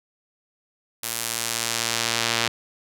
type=tone with band-pass filter sweep; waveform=sawtooth; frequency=115.9 Hz; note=A#2; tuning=10 cents flat; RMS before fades=-26 dBFS; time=1.03-2.48 s; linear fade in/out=5 ms; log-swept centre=12000 to 3800 Hz; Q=0.77; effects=none